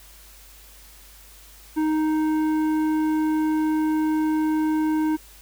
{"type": "tone with tanh clipping", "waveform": "sine", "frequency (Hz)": 311.1, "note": "D#4", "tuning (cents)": 0, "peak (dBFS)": -21, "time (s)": [1.76, 5.17], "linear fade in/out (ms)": 20, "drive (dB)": 11, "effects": ["added 50 Hz sine -49 dBFS peak until 5.41 s", "white hiss -49 dBFS RMS until 5.41 s"]}